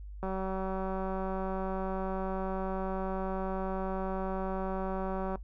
click train, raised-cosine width 1 ms, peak -22 dBFS, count 975, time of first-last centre 0.23-5.356 s, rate 190 Hz, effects noise-tail reverb RT60 0.1 s tail -18 dB re dry + added 50 Hz sine -41 dBFS peak until 5.43 s

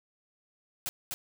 white noise with echo, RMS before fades -34 dBFS, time 0.86-0.89 s, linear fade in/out 0 ms, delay 250 ms, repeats 1, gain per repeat -2 dB, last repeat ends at 1.14 s, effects none

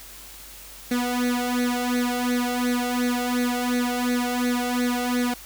sawtooth tone with flanger, 245.7 Hz, B3, 9 cents flat, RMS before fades -24 dBFS, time 0.91-5.34 s, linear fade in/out 5 ms, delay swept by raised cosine 0.48 to 1.48 ms, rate 2.8 Hz, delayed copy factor +0.9, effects added 48 Hz sine -49 dBFS peak until 5.45 s + white hiss -43 dBFS RMS until 5.45 s

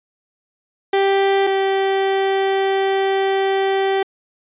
30% pulse tone pair in turn, 392 / 388.2 Hz, G4 / G4, 0 / -17 cents, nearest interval unison, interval 17 cents, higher first, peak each -11 / -13 dBFS, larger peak first, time 0.93-1.47 / 1.47-4.03 s, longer second, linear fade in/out 5 ms, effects resampled to 8000 Hz

